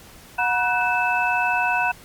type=tone cluster; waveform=sine; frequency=730 / 960 / 1498 / 2623 Hz; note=F#5 / B5 / F#6 / E7; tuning=-24 / -49 / +21 / -9 cents; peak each=-24 dBFS; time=0.38-1.92 s; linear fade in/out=10 ms; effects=pink hiss -46 dBFS RMS until 2.04 s + Opus 48 kbps